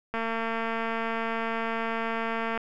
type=click train; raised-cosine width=0.5 ms; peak=-16 dBFS; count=554; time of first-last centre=0.14-2.576 s; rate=227 Hz; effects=none